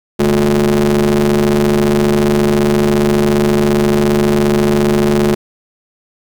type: ring-modulated tone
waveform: 35% pulse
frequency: 74.6 Hz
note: D2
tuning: 28 cents sharp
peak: -5 dBFS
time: 0.19-5.35 s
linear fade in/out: 10 ms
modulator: 287 Hz
effects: 7-bit